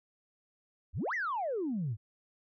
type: exponential two-way sweep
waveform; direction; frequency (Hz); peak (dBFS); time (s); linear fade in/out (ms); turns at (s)
sine; up then down; 58 to 2081 to 97.6; -30; 0.93-1.97; 50; 1.14
effects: tanh soft clip ceiling -27 dBFS